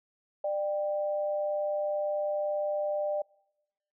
sine tone pair together, 597 / 787.5 Hz, D5 / G5, +28 / +8 cents, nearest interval perfect fourth, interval 480 cents, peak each -28 / -37 dBFS, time 0.44-3.22 s, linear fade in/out 5 ms, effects noise-tail reverb RT60 0.9 s tail -26 dB re dry

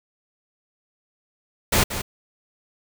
pink noise with echo, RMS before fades -18 dBFS, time 1.72-1.84 s, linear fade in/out 10 ms, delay 180 ms, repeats 1, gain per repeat -10 dB, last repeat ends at 2.02 s, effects none

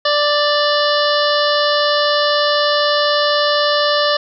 harmonic tone, 588 Hz, D5, 2 cents sharp, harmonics 1 / 2 / 3 / 5 / 6 / 7 / 8 / 9, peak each -16 / -19 / -21 / -23 / -24 / -24 / -25 / -26 dBFS, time 0.05-4.17 s, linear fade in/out 5 ms, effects none

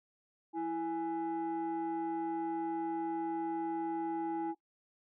sine tone pair together, 329.6 / 831 Hz, E4 / G#5, 0 / +1 cents, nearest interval octave + major third, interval 1601 cents, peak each -33 / -35 dBFS, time 0.53-4.55 s, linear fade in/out 50 ms, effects noise-tail reverb RT60 0.1 s tail -19 dB re dry + tanh soft clip ceiling -30 dBFS

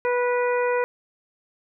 harmonic tone, 490.1 Hz, B4, 13 cents flat, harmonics 1 / 2 / 3 / 4 / 5, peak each -21 / -27 / -31 / -33 / -35 dBFS, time 0.05-0.84 s, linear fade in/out 0 ms, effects none

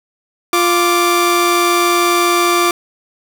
sawtooth tone pair together, 349.2 / 1174.6 Hz, F4 / D6, 0 / 0 cents, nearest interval octave + major sixth, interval 2100 cents, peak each -10 dBFS, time 0.53-2.71 s, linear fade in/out 2 ms, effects none

